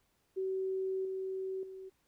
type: tone with level steps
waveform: sine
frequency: 380 Hz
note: F#4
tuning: 46 cents sharp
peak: -32 / -35 / -44 dBFS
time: 0.36-1.9 s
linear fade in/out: 20 ms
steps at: 1.05 / 1.63 s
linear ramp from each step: 2 ms
effects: pink hiss -75 dBFS RMS until 2.07 s